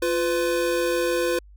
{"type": "tone pair together", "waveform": "square", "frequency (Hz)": [349.2, 502.2], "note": ["F4", "B4"], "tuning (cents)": [0, 29], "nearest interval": "tritone", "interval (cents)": 629, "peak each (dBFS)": [-25, -24], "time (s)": [0.02, 1.39], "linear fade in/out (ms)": 5, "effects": ["added 50 Hz sine -45 dBFS peak until 1.56 s"]}